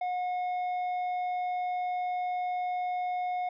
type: tone with tanh clipping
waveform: sine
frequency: 724 Hz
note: F#5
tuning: 38 cents flat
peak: -30 dBFS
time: 0.01-3.49 s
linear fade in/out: 5 ms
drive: 6 dB
effects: none